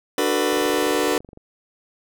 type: chord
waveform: sawtooth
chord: B minor seventh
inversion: first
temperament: just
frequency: 296.3 / 370.4 / 444.5 / 493.9 Hz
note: D4 / F#4 / A4 / B4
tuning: +15 / +2 / +18 / 0 cents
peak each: -20 dBFS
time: 0.18-1.18 s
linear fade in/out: 2 ms
type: click train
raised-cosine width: 2 ms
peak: -29 dBFS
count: 21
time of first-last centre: 0.53-1.374 s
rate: 23.7 Hz
effects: none